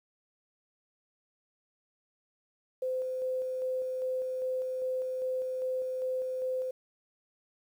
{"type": "tone with tremolo", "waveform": "sine", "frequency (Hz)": 514, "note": "C5", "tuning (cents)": -31, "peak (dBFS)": -29, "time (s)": [2.82, 6.71], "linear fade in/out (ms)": 5, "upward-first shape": "square", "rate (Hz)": 2.5, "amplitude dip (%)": 25, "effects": ["10-bit"]}